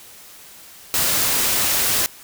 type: noise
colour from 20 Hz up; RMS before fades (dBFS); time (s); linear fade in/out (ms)
white; -19; 0.94-2.06; 0
effects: white hiss -43 dBFS RMS until 2.23 s